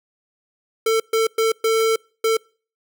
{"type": "tone bursts at uneven times", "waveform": "square", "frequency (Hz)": 447, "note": "A4", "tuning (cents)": 27, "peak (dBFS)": -16, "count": 5, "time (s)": [[0.86, 1], [1.13, 1.27], [1.38, 1.52], [1.64, 1.96], [2.24, 2.37]], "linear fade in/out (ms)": 5, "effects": ["noise-tail reverb RT60 0.4 s tail -26 dB re dry"]}